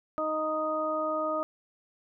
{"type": "harmonic tone", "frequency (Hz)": 311.1, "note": "D#4", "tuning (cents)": 0, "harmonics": [1, 2, 3, 4], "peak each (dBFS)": [-36, -30, -41, -31], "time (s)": [0.18, 1.43], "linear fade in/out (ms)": 0, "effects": []}